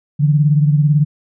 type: beating tone pair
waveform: sine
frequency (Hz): 146.7 / 164.7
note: D3 / E3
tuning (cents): -2 / -1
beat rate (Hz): 18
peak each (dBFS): -10 / -18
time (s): 0.19-1.05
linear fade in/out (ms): 20
effects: none